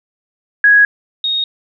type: tone pair in turn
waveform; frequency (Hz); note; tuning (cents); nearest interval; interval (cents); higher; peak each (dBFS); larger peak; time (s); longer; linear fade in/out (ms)
sine; 1662 / 3731; G#6 / A#7; +1 / +1; octave + major second; 1400; second; -5 / -14; first; 0.64-0.85 / 1.24-1.44; first; 2
effects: none